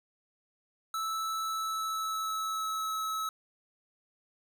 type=tone with pitch glide; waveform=square; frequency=1313 to 1294.9 Hz; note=E6 to E6; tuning=-7 to -31 cents; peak=-32 dBFS; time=0.94-3.29 s; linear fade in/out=2 ms; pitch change=-24 cents; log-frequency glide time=1.45-2.92 s; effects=none